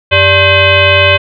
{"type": "tone with frequency modulation", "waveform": "sine", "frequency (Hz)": 1561, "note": "G6", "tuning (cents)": -8, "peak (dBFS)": -4, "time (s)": [0.11, 1.18], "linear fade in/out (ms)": 20, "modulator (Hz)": 489, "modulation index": 3.2, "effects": []}